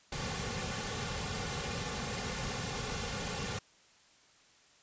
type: noise with comb filter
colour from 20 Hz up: pink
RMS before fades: -37 dBFS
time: 0.12-3.59 s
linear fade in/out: 5 ms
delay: 3.1 ms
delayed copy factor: -0.7
effects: white hiss -63 dBFS RMS until 4.82 s + resampled to 16000 Hz